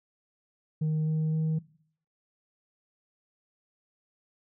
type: tone with pitch steps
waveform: sine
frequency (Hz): 155.56 / 156.82 / 158.1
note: D#3 / D#3 / D#3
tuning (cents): 0 / +14 / +28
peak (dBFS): -22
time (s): 0.81-1.59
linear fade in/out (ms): 10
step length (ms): 260
effects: noise-tail reverb RT60 0.6 s tail -21 dB re dry + tanh soft clip ceiling -24 dBFS